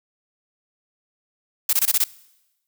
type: noise bursts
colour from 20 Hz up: blue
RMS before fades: -18 dBFS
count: 6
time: 1.69-2.041 s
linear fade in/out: 5 ms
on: 41 ms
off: 21 ms
effects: noise-tail reverb RT60 1.0 s tail -22 dB re dry